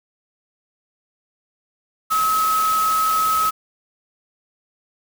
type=tone in noise; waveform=sine; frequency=1284 Hz; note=E6; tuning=46 cents flat; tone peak=-16 dBFS; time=2.1-3.51 s; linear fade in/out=20 ms; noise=white; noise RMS=-28 dBFS; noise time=2.1-3.51 s; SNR=+9 dB; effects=none